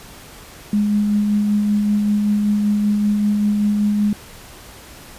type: tone with tremolo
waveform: sine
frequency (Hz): 207.7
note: G#3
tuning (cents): 0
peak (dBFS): -13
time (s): 0.73-4.13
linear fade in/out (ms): 2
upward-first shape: sine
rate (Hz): 5.2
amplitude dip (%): 25
effects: pink hiss -40 dBFS RMS until 5.18 s + resampled to 32000 Hz